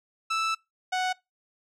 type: tone pair in turn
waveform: sawtooth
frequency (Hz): 1318.5 / 740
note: E6 / F#5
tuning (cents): 0 / 0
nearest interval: minor seventh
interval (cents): 1000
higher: first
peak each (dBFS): -21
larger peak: neither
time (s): 0.3-0.55 / 0.92-1.13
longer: first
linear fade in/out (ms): 10
effects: noise-tail reverb RT60 0.2 s tail -23 dB re dry + low-pass 6000 Hz 12 dB/octave